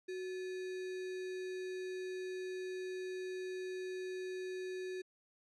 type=tone with sample-and-hold; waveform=sine; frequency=370 Hz; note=F#4; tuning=in tune; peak=-39 dBFS; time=0.08-5.02 s; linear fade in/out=10 ms; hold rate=2100 Hz; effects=low-pass 6000 Hz 12 dB/octave